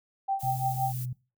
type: tone with tremolo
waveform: sine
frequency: 781 Hz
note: G5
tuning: 7 cents flat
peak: -23 dBFS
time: 0.28-0.93 s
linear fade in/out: 10 ms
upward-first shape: triangle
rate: 5.8 Hz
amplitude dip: 95%
type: noise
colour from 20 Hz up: violet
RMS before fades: -41 dBFS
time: 0.39-1.06 s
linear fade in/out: 20 ms
type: tone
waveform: sine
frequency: 125.8 Hz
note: B2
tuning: 32 cents sharp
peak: -31 dBFS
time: 0.43-1.13 s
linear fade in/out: 5 ms
effects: noise-tail reverb RT60 0.3 s tail -21 dB re dry